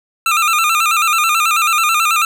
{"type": "tone with vibrato", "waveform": "25% pulse", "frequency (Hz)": 1276, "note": "D#6", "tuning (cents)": 43, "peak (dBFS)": -8, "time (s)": [0.26, 2.25], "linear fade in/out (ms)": 2, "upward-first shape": "square", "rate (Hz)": 9.2, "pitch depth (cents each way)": 81, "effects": []}